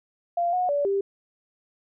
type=tone with pitch steps; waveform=sine; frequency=692 / 727 / 575 / 395.3 Hz; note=F5 / F#5 / D5 / G4; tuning=-16 / -31 / -37 / +15 cents; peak=-21 dBFS; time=0.37-1.01 s; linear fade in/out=5 ms; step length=160 ms; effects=none